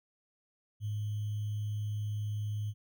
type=tone with sample-and-hold; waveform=sine; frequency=105.1 Hz; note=G#2; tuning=21 cents sharp; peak=-32 dBFS; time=0.8-2.74 s; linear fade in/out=50 ms; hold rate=3150 Hz; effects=none